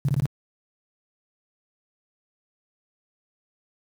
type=tone bursts; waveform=sine; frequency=138.59 Hz; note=C#3; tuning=in tune; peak=-18 dBFS; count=4; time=0.05-0.256 s; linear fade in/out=0 ms; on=35 ms; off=22 ms; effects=high-pass 80 Hz 12 dB/octave + 8-bit